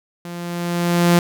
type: tone with level ramp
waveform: sawtooth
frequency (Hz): 173.2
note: F3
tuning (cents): -14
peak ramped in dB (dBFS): -26 to -6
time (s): 0.25-1.19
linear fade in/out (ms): 2
effects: none